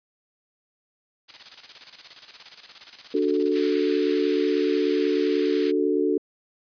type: noise with tremolo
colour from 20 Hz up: blue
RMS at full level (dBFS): -34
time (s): 1.28-3.72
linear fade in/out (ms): 20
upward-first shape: square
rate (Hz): 17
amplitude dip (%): 65
type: chord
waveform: sine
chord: D major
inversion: none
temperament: equal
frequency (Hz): 293.7 / 370 / 440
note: D4 / F#4 / A4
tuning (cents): 0 / 0 / 0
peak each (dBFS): -24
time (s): 3.14-6.18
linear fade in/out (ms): 5
type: high-pass noise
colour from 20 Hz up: pink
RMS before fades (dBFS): -36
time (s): 3.54-5.72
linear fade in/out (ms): 20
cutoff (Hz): 1600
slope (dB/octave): 24
effects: resampled to 11025 Hz